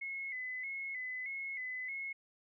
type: tone with vibrato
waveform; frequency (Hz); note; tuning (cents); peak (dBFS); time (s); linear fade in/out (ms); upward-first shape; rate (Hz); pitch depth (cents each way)
sine; 2093; C7; 0; -38; 0.01-2.13; 10; square; 1.6; 66
effects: none